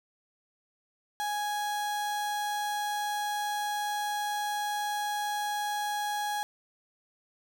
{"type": "tone", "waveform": "35% pulse", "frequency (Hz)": 830.6, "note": "G#5", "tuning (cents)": 0, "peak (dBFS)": -28, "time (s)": [1.2, 6.43], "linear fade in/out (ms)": 0, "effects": ["10-bit"]}